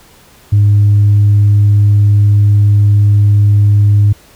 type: tone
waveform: sine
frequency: 102.8 Hz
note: G#2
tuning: 17 cents flat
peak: -3 dBFS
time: 0.52-4.13 s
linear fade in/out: 10 ms
effects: tanh soft clip ceiling -2 dBFS + pink hiss -43 dBFS RMS until 4.35 s